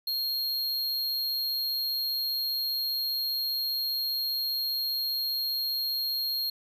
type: tone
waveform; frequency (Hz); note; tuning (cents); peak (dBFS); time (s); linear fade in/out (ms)
square; 4245; C8; +24; -28; 0.07-6.5; 5
effects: 11-bit